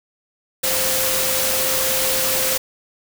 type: tone in noise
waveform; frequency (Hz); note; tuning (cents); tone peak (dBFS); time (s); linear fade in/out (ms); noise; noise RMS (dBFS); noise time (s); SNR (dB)
sine; 523; C5; -1; -26; 0.63-2.58; 10; white; -20; 0.63-2.58; -9
effects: none